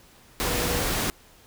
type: tone in noise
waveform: sine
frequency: 485.9 Hz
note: B4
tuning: 28 cents flat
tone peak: -32 dBFS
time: 0.47-0.83 s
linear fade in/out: 0 ms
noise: pink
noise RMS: -26 dBFS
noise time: 0.4-1.1 s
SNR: -9 dB
effects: pink hiss -54 dBFS RMS until 1.46 s